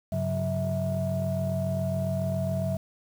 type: tone cluster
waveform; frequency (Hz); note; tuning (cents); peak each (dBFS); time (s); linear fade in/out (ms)
sine; 97.3 / 137.3 / 184.5 / 650; G2 / C#3 / F#3 / E5; -12 / -16 / -5 / -24; -30; 0.12-2.77; 5
effects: tanh soft clip ceiling -19 dBFS + 8-bit